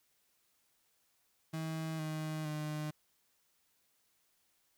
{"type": "tone with pitch steps", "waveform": "35% pulse", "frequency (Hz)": [160, 155.98, 152.07], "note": ["D#3", "D#3", "D#3"], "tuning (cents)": [49, 5, -39], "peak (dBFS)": -35, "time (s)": [1.53, 2.91], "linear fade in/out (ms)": 10, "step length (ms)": 460, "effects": ["white hiss -75 dBFS RMS until 4.77 s"]}